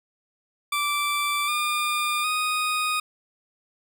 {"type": "tone with pitch steps", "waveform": "20% pulse", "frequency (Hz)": [1168, 1205, 1243.2], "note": ["D6", "D6", "D#6"], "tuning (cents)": [-10, 44, -2], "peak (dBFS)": -18, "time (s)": [0.72, 3], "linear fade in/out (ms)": 5, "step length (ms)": 760, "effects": []}